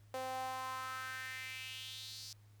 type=tone with high-pass filter sweep; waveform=sawtooth; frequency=259.5 Hz; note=C4; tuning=14 cents flat; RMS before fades=-44 dBFS; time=0.14-2.33 s; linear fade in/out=0 ms; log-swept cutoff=590 to 5100 Hz; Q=3.9; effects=added 104 Hz sine -59 dBFS peak until 2.6 s + pink hiss -72 dBFS RMS until 2.6 s